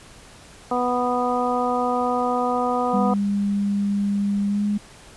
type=harmonic tone; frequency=246.9 Hz; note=B3; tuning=in tune; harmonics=1 / 2 / 3 / 4 / 5; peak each=-26 / -25 / -24 / -28 / -27 dBFS; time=0.71-3.14 s; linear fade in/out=5 ms
type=tone with pitch glide; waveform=sine; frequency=201.6 to 206.3 Hz; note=G3 to G#3; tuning=+49 to -11 cents; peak=-19 dBFS; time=2.93-4.78 s; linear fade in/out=10 ms; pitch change=+40 cents; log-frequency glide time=4.47-4.64 s
effects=pink hiss -46 dBFS RMS until 5.16 s + resampled to 24000 Hz